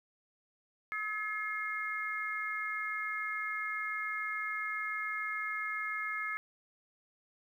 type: harmonic tone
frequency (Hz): 427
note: G#4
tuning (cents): +48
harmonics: 3 / 4 / 5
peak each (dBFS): -39 / -39 / -37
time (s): 0.92-6.37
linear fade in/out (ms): 0
effects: 11-bit